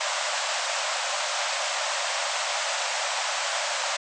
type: band-pass noise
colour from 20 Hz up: pink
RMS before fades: -28 dBFS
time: 0-3.97 s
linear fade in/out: 10 ms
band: 550 to 8200 Hz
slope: 96 dB/octave
effects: none